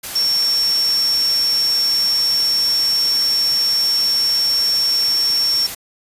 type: tone in noise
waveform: sine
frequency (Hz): 5470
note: F8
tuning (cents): -37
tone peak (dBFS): -14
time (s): 0.15-5.67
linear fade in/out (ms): 10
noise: white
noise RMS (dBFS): -28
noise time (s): 0.03-5.75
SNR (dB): +11
effects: resampled to 32000 Hz